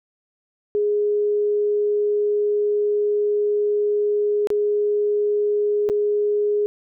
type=tone with dropouts; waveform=sine; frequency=415.3 Hz; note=G#4; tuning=in tune; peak=-17 dBFS; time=0.75-6.66 s; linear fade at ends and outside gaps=0 ms; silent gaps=4.472-4.503 / 5.89-5.898 s; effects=none